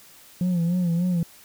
sine tone with vibrato, 174.61 Hz, F3, in tune, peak -17 dBFS, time 0.41-1.23 s, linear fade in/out 2 ms, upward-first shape sine, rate 3.4 Hz, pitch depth 77 cents each way, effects tanh soft clip ceiling -19 dBFS + white hiss -50 dBFS RMS until 1.44 s

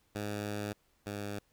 10% pulse tone pair in turn, 103.83 / 102.16 Hz, G#2 / G#2, 0 / -28 cents, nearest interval unison, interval 28 cents, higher first, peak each -27 / -29 dBFS, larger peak first, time 0.15-0.73 / 1.06-1.39 s, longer first, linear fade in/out 5 ms, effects pink hiss -72 dBFS RMS until 1.52 s

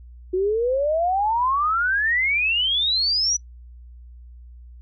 sine exponential sweep, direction up, 360.1 to 5960 Hz, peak -18 dBFS, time 0.33-3.37 s, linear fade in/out 10 ms, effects noise-tail reverb RT60 0.1 s tail -23 dB re dry + added 60 Hz sine -40 dBFS peak until 4.81 s

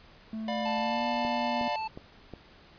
triangle tone with pitch glide, 220 to 239.9 Hz, A3 to A#3, 0 to +50 cents, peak -31 dBFS, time 0.33-1.68 s, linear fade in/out 2 ms, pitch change +150 cents, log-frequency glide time 0.77-1.05 s
square chord, B diminished, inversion first, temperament just, 592.7 / 711.2 / 987.8 Hz, D5 / F5 / B5, +16 / +31 / 0 cents, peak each -35 / -35 / -40 dBFS, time 0.48-1.76 s, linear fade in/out 2 ms
square tone, 880 Hz, A5, in tune, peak -32 dBFS, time 0.65-1.88 s, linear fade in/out 10 ms
click train, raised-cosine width 2 ms, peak -27 dBFS, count 4, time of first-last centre 1.25-2.337 s, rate 2.76 Hz
effects pink hiss -55 dBFS RMS until 2.78 s + resampled to 11025 Hz

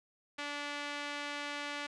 sawtooth tone with band-pass filter, 290 Hz, D4, 22 cents flat, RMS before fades -40 dBFS, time 0.38-1.87 s, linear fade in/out 10 ms, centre 2400 Hz, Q 0.92, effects resampled to 22050 Hz + 10-bit

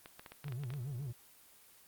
clicks, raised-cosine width 0.3 ms, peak -31 dBFS, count 10, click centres 0.059 / 0.195 / 0.262 / 0.32 / 0.443 / 0.482 / 0.523 / 0.636 / 0.704 / 0.738 s
triangle tone with vibrato, 131.8 Hz, C3, 13 cents sharp, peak -36 dBFS, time 0.44-1.13 s, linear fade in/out 20 ms, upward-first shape sine, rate 7.2 Hz, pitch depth 200 cents each way
effects white hiss -61 dBFS RMS until 1.87 s + Opus 24 kbps

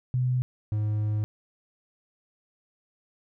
sine / triangle tone pair in turn, 126.3 / 106.21 Hz, B2 / G#2, +39 / +39 cents, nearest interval minor third, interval 300 cents, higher first, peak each -22 dBFS, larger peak neither, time 0.14-0.42 / 0.72-1.24 s, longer second, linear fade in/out 0 ms, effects none

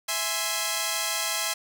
5% pulse chord, E augmented, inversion none, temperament equal, 659.3 / 830.6 / 1046.5 Hz, E5 / G#5 / B#5, 0 / 0 / 0 cents, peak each -19 / -19 / -18 dBFS, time 0.08-1.54 s, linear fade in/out 10 ms, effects none

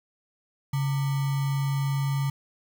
sine tone with sample-and-hold, 138.59 Hz, C#3, in tune, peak -23 dBFS, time 0.73-2.3 s, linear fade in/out 5 ms, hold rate 1050 Hz, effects none

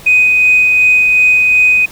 sine tone with tremolo, 2500 Hz, D#7, 8 cents sharp, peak -4 dBFS, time 0.06-1.86 s, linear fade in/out 10 ms, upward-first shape sine, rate 2.7 Hz, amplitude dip 25%, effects tanh soft clip ceiling 0 dBFS + pink hiss -35 dBFS RMS until 1.91 s

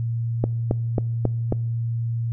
click train, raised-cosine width 2 ms, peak -7 dBFS, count 5, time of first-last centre 0.44-1.524 s, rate 3.69 Hz, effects noise-tail reverb RT60 0.8 s tail -24 dB re dry + added 116 Hz sine -22 dBFS peak until 2.32 s

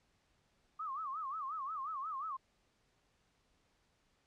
sine tone with vibrato, 1174.7 Hz, D6, in tune, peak -38 dBFS, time 0.79-2.37 s, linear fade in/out 10 ms, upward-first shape sine, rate 5.6 Hz, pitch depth 190 cents each way, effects pink hiss -75 dBFS RMS until 4.26 s + low-pass 7000 Hz 12 dB/octave

